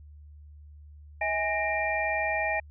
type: tone cluster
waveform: sine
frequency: 641 / 824 / 1854 / 2377 Hz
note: E5 / G#5 / A#6 / D7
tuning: -49 / -14 / -10 / +20 cents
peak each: -31 dBFS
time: 1.21-2.6 s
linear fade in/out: 5 ms
effects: added 74 Hz sine -46 dBFS peak until 2.7 s